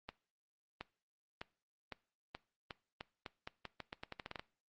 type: accelerating click train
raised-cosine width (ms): 0.3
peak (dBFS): -27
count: 19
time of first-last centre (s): 0.09-4.395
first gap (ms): 720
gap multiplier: 0.84
effects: noise-tail reverb RT60 0.4 s tail -21 dB re dry + Opus 32 kbps